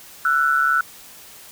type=tone pair together; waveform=sine; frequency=1337.7 / 1480 Hz; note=E6 / F#6; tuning=+25 / 0 cents; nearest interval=major second; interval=175 cents; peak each=-18 dBFS; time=0.25-0.81 s; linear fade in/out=2 ms; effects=white hiss -43 dBFS RMS until 1.51 s